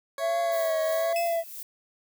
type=tone; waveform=20% pulse; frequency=554.4 Hz; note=C#5; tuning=in tune; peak=-28 dBFS; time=0.18-1.13 s; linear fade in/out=2 ms
type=tone with vibrato; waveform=triangle; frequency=659.3 Hz; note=E5; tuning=in tune; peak=-22 dBFS; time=0.19-1.44 s; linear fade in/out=50 ms; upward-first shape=triangle; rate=1.2 Hz; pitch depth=67 cents each way
type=noise with tremolo; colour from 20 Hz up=violet; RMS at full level=-38 dBFS; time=0.52-1.63 s; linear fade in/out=2 ms; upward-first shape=triangle; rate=3 Hz; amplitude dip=65%
type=tone with exponential decay; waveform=sawtooth; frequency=2600 Hz; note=E7; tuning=24 cents flat; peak=-26 dBFS; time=1.16-1.52 s; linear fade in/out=1 ms; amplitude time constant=78 ms
effects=none

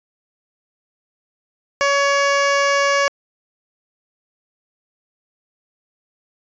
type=tone; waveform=15% pulse; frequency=562 Hz; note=C#5; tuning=24 cents sharp; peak=-8 dBFS; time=1.81-3.08 s; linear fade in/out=0 ms; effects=resampled to 16000 Hz

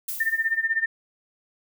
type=noise with exponential decay; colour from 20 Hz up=violet; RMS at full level=-28 dBFS; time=0.08-0.68 s; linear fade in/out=5 ms; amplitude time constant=130 ms
type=tone with tremolo; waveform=sine; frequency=1805 Hz; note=A6; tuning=44 cents sharp; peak=-18 dBFS; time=0.2-0.86 s; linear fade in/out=5 ms; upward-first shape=sine; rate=16 Hz; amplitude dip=85%
effects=none

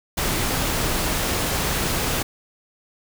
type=noise; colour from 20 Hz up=pink; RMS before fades=-23 dBFS; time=0.17-2.23 s; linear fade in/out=10 ms; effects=none

